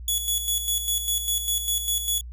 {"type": "tone with tremolo", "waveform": "10% pulse", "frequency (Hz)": 3400, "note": "G#7", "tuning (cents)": 40, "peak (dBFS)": -14, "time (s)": [0.08, 2.21], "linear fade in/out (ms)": 2, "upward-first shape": "square", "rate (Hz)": 5, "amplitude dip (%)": 55, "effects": ["added 60 Hz sine -35 dBFS peak until 2.32 s"]}